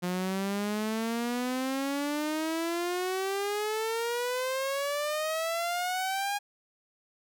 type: exponential sweep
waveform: sawtooth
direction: up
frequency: 177 to 821 Hz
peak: -25 dBFS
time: 0.02-6.39 s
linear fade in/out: 20 ms
effects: none